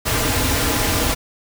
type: noise with comb filter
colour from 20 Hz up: pink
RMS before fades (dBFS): -19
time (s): 0.05-1.15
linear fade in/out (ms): 20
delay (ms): 5.4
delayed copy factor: -0.55
effects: none